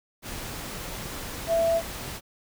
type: tone in noise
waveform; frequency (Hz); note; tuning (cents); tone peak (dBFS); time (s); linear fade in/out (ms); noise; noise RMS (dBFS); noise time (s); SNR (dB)
sine; 665; E5; +15; -20; 1.47-1.82; 50; pink; -36; 0.22-2.21; +13
effects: none